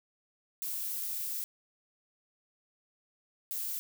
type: noise bursts at uneven times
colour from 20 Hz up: violet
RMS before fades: -36 dBFS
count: 2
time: 0.62-1.44 / 3.51-3.79 s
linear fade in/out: 0 ms
effects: none